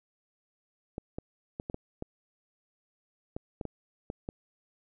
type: clicks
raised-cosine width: 2 ms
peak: -22 dBFS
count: 11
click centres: 0.981 / 1.185 / 1.599 / 1.699 / 1.744 / 2.024 / 3.365 / 3.612 / 3.653 / 4.101 / 4.289 s
effects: none